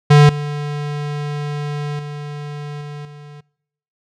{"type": "tone with level steps", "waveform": "square", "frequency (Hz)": 146.83, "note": "D3", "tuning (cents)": 0, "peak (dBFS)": [-6, -22, -27, -29, -36], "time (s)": [0.1, 3.41], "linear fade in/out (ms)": 10, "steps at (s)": [0.29, 1.99, 2.81, 3.05], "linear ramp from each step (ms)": 2, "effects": ["noise-tail reverb RT60 0.8 s tail -26 dB re dry", "low-pass 5000 Hz 12 dB/octave"]}